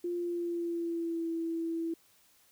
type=tone with pitch glide; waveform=sine; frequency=349.2 to 330.6 Hz; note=F4 to E4; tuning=0 to +5 cents; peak=-31 dBFS; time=0.04-1.94 s; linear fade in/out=5 ms; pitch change=-95 cents; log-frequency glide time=0.15-1.3 s; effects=white hiss -65 dBFS RMS until 2.51 s